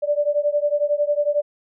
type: beating tone pair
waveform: sine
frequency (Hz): 582 / 593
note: D5 / D5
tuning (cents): -16 / +17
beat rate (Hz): 11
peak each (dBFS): -20 / -21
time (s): 0.02-1.42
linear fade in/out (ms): 20
effects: none